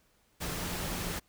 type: tone in noise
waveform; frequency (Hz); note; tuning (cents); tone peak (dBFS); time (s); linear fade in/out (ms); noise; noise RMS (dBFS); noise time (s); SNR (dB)
sine; 174.61; F3; 0; -42; 0.4-1.2; 20; pink; -36; 0.4-1.2; -9
effects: pink hiss -69 dBFS RMS until 1.28 s